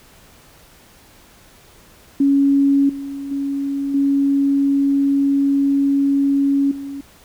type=tone with level steps; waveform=sine; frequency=278.3 Hz; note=C#4; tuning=7 cents sharp; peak=-11 / -25 / -19 / -13 / -26 dBFS; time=2.2-7.01 s; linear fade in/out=5 ms; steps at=2.89 / 3.31 / 3.94 / 6.71 s; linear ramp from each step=5 ms; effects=pink hiss -48 dBFS RMS until 7.24 s